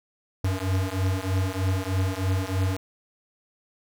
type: beating tone pair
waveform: square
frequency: 92.9 / 96.1 Hz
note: F#2 / G2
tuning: +7 / -34 cents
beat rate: 3.2 Hz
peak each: -27 dBFS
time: 0.44-2.77 s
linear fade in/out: 5 ms
effects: none